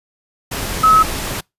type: tone in noise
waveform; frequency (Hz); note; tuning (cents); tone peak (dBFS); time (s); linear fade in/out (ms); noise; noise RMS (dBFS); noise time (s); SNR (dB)
sine; 1287; E6; -42; -7; 0.83-1.03; 10; pink; -23; 0.51-1.41; +13
effects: noise-tail reverb RT60 0.2 s tail -26 dB re dry + resampled to 32000 Hz